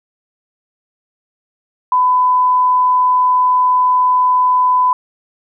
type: tone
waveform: sine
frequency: 1003 Hz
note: B5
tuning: 26 cents sharp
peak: -9 dBFS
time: 1.92-4.93 s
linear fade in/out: 2 ms
effects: none